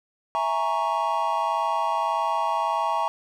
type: chord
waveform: triangle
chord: A# half-diminished seventh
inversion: second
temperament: equal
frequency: 659.3 / 830.6 / 932.3 / 1108.7 Hz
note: E5 / G#5 / A#5 / C#6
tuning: 0 / 0 / 0 / 0 cents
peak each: -28 / -26 / -24 / -26 dBFS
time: 0.35-3.08 s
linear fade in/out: 0 ms
effects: none